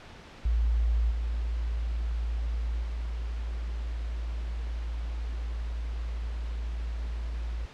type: tone with level steps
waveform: sine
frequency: 56.9 Hz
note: A#1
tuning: 41 cents flat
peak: -22 / -27 / -30 dBFS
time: 0.45-7.66 s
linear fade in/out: 5 ms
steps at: 1.1 / 2.82 s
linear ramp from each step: 20 ms
effects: pink hiss -48 dBFS RMS until 7.73 s + low-pass 4000 Hz 12 dB/octave